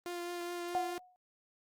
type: tone with vibrato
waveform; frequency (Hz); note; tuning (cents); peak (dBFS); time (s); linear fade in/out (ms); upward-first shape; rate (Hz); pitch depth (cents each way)
sawtooth; 349.2; F4; 0; -34; 0.06-0.98; 0; triangle; 4.8; 15
type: tone with exponential decay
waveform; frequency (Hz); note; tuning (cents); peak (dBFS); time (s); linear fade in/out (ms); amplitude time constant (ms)
sine; 729; F#5; -26; -27; 0.75-1.16; 0; 87
effects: Opus 32 kbps